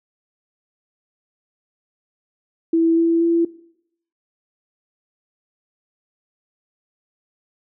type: tone with pitch steps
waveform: sine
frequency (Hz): 329.6 / 332.9 / 336.1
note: E4 / E4 / E4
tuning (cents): 0 / +17 / +34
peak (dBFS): -13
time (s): 2.73-3.45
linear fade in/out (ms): 5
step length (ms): 240
effects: noise-tail reverb RT60 0.7 s tail -19 dB re dry